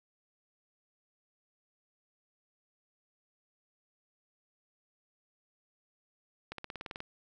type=accelerating click train; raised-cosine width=0.3 ms; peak=-24 dBFS; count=10; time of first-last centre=6.52-7.004 s; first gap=63 ms; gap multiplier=0.96; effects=none